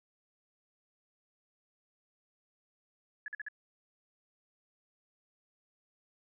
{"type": "tone bursts", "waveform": "sine", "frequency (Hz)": 1702, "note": "G#6", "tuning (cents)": 42, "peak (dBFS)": -37, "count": 4, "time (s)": [3.26, 3.485], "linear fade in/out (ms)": 2, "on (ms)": 21, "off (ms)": 47, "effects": []}